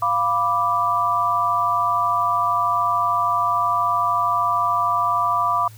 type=chord; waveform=sine; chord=B diminished; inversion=second; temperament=equal; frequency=698.5 / 987.8 / 1174.7 Hz; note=F5 / B5 / D6; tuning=0 / 0 / 0 cents; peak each=-25 / -22 / -19 dBFS; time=0.02-5.68 s; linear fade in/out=5 ms; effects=added 109 Hz sine -40 dBFS peak until 5.77 s + white hiss -50 dBFS RMS until 5.77 s